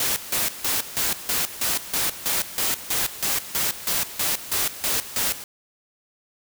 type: noise with tremolo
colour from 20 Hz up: white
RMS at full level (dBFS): -23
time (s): 0-5.44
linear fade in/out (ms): 2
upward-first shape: square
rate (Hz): 3.1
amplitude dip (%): 80
effects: none